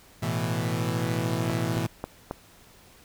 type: chord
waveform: sawtooth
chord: A suspended second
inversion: none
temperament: equal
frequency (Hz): 110 / 123.47 / 164.81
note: A2 / B2 / E3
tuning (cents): 0 / 0 / 0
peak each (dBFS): -26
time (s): 0.22-1.87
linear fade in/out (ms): 10
type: click train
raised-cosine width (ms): 1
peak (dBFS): -16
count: 4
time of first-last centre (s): 1.5-2.311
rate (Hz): 3.7
effects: pink hiss -54 dBFS RMS until 3.04 s